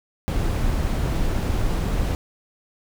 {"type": "noise", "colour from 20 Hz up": "brown", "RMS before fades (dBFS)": -22, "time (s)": [0.28, 2.15], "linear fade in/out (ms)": 0, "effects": []}